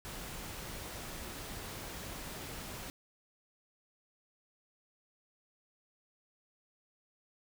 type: noise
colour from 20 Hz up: pink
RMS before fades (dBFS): -44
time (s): 0.05-2.9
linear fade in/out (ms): 0
effects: none